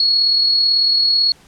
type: tone with amplitude modulation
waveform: sine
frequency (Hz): 4341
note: C#8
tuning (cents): -37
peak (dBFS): -10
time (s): 0-1.32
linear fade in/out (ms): 2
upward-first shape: sine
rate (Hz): 38.1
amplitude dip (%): 35
effects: pink hiss -49 dBFS RMS until 1.47 s + low-pass 10000 Hz 12 dB/octave